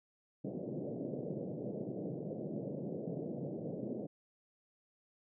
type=band-pass noise; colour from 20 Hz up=pink; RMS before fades=-41 dBFS; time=0.44-4.07 s; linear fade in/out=10 ms; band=130 to 600 Hz; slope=48 dB/octave; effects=none